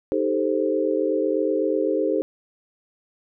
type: chord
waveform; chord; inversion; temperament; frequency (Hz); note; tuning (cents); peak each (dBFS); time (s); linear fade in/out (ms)
sine; A half-diminished seventh; second; equal; 311.1 / 392 / 440 / 523.3; Eb4 / G4 / A4 / C5; 0 / 0 / 0 / 0; -25; 0.12-2.22; 0
effects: none